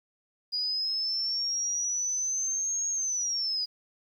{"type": "linear two-way sweep", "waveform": "sine", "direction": "up then down", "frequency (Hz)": [4881, 6580, 4881], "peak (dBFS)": -27, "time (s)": [0.52, 3.66], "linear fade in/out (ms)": 20, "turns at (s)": 2.88, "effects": ["10-bit"]}